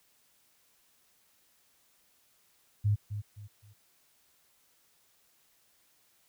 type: tone with echo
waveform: sine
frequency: 103.7 Hz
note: G#2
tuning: 2 cents flat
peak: -23 dBFS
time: 2.84-2.96 s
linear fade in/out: 20 ms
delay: 260 ms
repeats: 3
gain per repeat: -10 dB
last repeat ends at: 3.74 s
effects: white hiss -68 dBFS RMS until 6.28 s